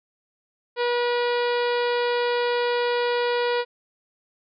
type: harmonic tone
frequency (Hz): 483.2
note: B4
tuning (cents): -38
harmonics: 1 / 2 / 3 / 4 / 5 / 6 / 7 / 8 / 9 / 10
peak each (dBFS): -22 / -28 / -32 / -34 / -36 / -38 / -39 / -40 / -41 / -42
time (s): 0.76-3.65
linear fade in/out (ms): 50
effects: none